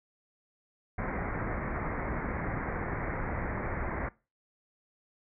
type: low-pass noise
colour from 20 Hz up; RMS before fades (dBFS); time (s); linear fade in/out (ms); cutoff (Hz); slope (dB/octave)
pink; -34; 0.98-4.09; 5; 2200; 96
effects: noise-tail reverb RT60 0.3 s tail -21 dB re dry